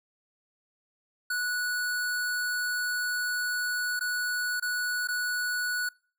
square tone with dropouts, 1472 Hz, F#6, 9 cents flat, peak -28 dBFS, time 1.3-5.89 s, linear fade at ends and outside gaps 5 ms, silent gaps 3.994-4.008 / 4.599-4.623 / 5.074-5.085 s, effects noise-tail reverb RT60 0.4 s tail -24 dB re dry

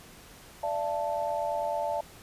sine chord, D suspended second, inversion none, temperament equal with one note detuned, 587.3 / 676.2 / 880 Hz, D5 / E5 / A5, 0 / +44 / 0 cents, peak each -32 dBFS, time 0.63-2.01 s, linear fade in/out 5 ms, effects pink hiss -51 dBFS RMS until 2.22 s + resampled to 32000 Hz

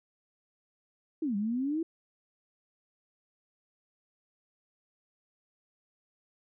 sine exponential two-way sweep, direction down then up, 337.1 to 196 to 337.1 Hz, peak -28 dBFS, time 1.22-1.83 s, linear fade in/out 5 ms, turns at 1.36 s, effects none

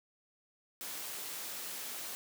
white high-pass noise, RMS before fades -42 dBFS, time 0.81-2.15 s, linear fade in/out 0 ms, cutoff 190 Hz, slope 12 dB/octave, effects none

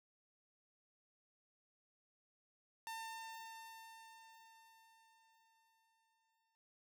sawtooth tone with exponential decay, 901 Hz, A5, 41 cents sharp, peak -40 dBFS, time 2.87-6.55 s, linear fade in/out 0 ms, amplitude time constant 800 ms, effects none

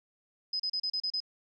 sine tone bursts, 5040 Hz, D#8, 21 cents sharp, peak -29 dBFS, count 7, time 0.53-1.203 s, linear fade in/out 5 ms, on 67 ms, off 34 ms, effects none

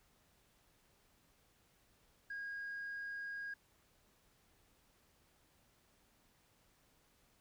sine tone, 1634 Hz, G#6, 29 cents flat, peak -40 dBFS, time 2.3-3.54 s, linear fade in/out 5 ms, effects tanh soft clip ceiling -39 dBFS + pink hiss -72 dBFS RMS until 7.4 s

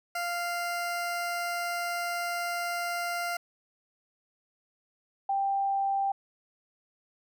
20% pulse / sine tone pair in turn, 696 / 787.7 Hz, F5 / G5, -6 / +8 cents, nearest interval major second, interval 214 cents, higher second, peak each -25 dBFS, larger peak neither, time 0.15-3.37 / 5.29-6.12 s, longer first, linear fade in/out 5 ms, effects none

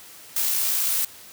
blue noise with amplitude modulation, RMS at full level -22 dBFS, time 0.36-1.05 s, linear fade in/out 5 ms, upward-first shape sine, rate 59 Hz, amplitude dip 25%, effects white hiss -45 dBFS RMS until 1.32 s + high-pass 60 Hz 12 dB/octave

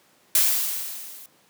blue noise with level ramp, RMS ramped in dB -17 to -44 dBFS, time 0.35-1.26 s, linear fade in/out 2 ms, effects pink hiss -59 dBFS RMS until 1.49 s + high-pass 200 Hz 12 dB/octave

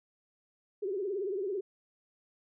sine tone with vibrato, 391 Hz, G4, 4 cents flat, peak -31 dBFS, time 0.82-1.61 s, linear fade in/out 10 ms, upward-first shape triangle, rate 18 Hz, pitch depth 160 cents each way, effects none

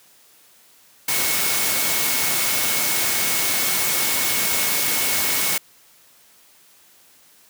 sine tone in noise, 2200 Hz, C#7, 14 cents flat, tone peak -30 dBFS, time 1.08-5.58 s, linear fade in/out 5 ms, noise white, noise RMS -21 dBFS, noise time 1.08-5.58 s, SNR -12 dB, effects white hiss -53 dBFS RMS until 7.49 s + high-pass 100 Hz 12 dB/octave

